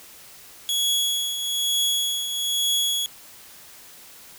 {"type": "tone with tremolo", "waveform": "sawtooth", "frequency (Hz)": 3350, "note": "G#7", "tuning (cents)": 14, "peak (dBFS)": -16, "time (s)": [0.69, 3.06], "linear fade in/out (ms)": 0, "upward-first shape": "triangle", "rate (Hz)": 1.1, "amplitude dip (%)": 60, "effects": ["white hiss -46 dBFS RMS until 4.38 s"]}